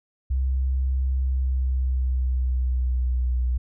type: tone with pitch glide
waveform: sine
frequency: 65.41 to 61.74 Hz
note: C2 to B1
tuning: 0 to 0 cents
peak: -20 dBFS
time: 0.3-3.58 s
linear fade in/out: 10 ms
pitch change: -100 cents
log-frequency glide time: 1.14-3.47 s
effects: none